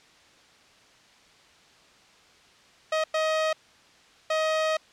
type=tone bursts at uneven times; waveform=sawtooth; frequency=630 Hz; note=D#5; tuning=21 cents sharp; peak=-19 dBFS; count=3; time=2.92-3.04 / 3.14-3.53 / 4.3-4.77 s; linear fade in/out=5 ms; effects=white hiss -56 dBFS RMS until 4.92 s + low-pass 5000 Hz 12 dB/octave